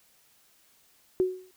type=tone with exponential decay; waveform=sine; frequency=370 Hz; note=F#4; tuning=in tune; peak=-18 dBFS; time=1.2-1.51 s; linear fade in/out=0 ms; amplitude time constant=67 ms; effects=white hiss -63 dBFS RMS until 1.56 s